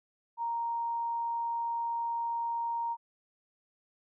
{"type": "tone", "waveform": "sine", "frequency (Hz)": 932.3, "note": "A#5", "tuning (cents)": 0, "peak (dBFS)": -30, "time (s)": [0.37, 2.97], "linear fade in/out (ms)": 50, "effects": []}